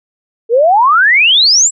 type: exponential sweep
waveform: sine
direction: up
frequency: 438.8 to 7902 Hz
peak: -5 dBFS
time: 0.49-1.71 s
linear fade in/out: 50 ms
effects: none